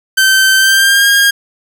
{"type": "tone with pitch glide", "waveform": "sawtooth", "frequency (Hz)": [1547, 1621.1], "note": ["G6", "G#6"], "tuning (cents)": [-23, -42], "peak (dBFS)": -3, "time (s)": [0.17, 1.31], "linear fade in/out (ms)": 10, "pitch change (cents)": 81, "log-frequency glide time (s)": [0.57, 1.06], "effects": []}